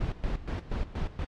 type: noise with tremolo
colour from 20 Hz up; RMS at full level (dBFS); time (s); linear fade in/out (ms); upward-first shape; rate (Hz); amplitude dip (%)
brown; -30; 0-1.25; 10; square; 4.2; 80
effects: low-pass 4000 Hz 12 dB/octave + AAC 64 kbps